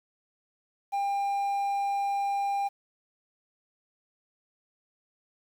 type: tone with quantisation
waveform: triangle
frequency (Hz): 799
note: G5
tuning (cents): +33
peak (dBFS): -24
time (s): 0.92-2.69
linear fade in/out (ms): 20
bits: 9
effects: none